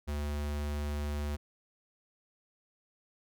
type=tone; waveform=square; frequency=73.42 Hz; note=D2; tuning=in tune; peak=-33 dBFS; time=0.07-1.37 s; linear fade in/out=20 ms; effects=none